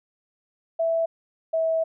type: tone pair in turn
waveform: sine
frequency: 659.3 / 649.1 Hz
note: E5 / E5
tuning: 0 / -27 cents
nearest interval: unison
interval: 27 cents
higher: first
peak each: -20 dBFS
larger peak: neither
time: 0.79-1.06 / 1.53-1.84 s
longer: second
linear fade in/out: 10 ms
effects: none